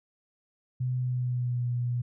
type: tone with pitch glide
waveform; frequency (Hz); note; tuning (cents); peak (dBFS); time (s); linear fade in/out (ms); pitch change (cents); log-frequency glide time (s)
sine; 126.5 to 121.84; B2 to B2; +42 to -23; -26; 0.8-2.02; 10; -65; 0.95-1.67
effects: none